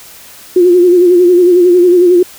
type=tone with vibrato; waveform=sine; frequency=355.9 Hz; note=F4; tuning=33 cents sharp; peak=-3 dBFS; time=0.56-2.23 s; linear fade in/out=5 ms; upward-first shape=sine; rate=11 Hz; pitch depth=54 cents each way; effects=white hiss -35 dBFS RMS until 2.38 s